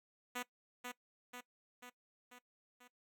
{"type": "tone with echo", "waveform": "5% pulse", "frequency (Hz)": 246.9, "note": "B3", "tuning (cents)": 0, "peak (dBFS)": -28, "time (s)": [0.35, 0.43], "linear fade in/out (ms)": 10, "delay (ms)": 490, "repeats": 5, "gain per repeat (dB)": -4, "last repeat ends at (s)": 2.88, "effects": ["noise-tail reverb RT60 0.1 s tail -19 dB re dry"]}